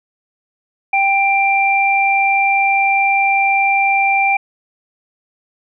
sine tone pair together, 787.3 / 2365 Hz, G5 / D7, +7 / +12 cents, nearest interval octave + perfect fifth, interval 1905 cents, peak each -14 dBFS, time 0.93-4.37 s, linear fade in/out 5 ms, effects none

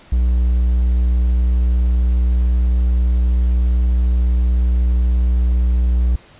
triangle tone, 60.8 Hz, B1, 26 cents flat, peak -10 dBFS, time 0.12-6.16 s, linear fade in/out 5 ms, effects pink hiss -46 dBFS RMS until 6.39 s + resampled to 8000 Hz

